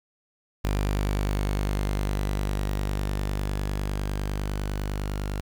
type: tone with level ramp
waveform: sawtooth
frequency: 49.92 Hz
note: G1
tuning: 32 cents sharp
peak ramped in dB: -19 to -24 dBFS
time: 0.64-5.41 s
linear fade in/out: 10 ms
effects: 9-bit